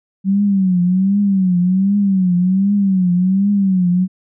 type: tone with vibrato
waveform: sine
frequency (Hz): 189.8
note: F#3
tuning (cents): +44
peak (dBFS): -11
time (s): 0.24-4.08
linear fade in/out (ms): 50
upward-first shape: triangle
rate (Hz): 1.3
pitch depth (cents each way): 140
effects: none